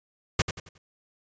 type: noise with echo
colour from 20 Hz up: pink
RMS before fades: -21 dBFS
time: 0.39-0.42 s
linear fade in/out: 5 ms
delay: 90 ms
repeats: 4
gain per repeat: -9 dB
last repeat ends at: 0.78 s
effects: resampled to 16000 Hz